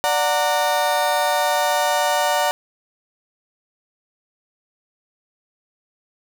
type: chord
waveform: 35% pulse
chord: D augmented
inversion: none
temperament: just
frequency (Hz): 587.3 / 734.2 / 917.7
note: D5 / F#5 / A#5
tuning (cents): 0 / -14 / -27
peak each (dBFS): -20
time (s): 0.04-2.51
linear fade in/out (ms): 0
effects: none